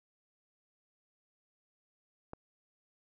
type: click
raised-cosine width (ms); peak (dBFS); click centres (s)
1; -28; 2.334
effects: none

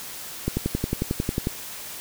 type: click train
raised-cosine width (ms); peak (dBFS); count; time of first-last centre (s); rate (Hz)
3; -10; 12; 0.48-1.471; 11.1
effects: white hiss -37 dBFS RMS until 2 s

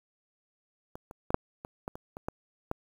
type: clicks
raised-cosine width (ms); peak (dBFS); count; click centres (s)
1; -27 / -30 / -19 / -6 / -26 / -21 / -27 / -26 / -18 / -16; 10; 0.955 / 1.111 / 1.305 / 1.344 / 1.649 / 1.879 / 1.955 / 2.169 / 2.285 / 2.714
effects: 8-bit

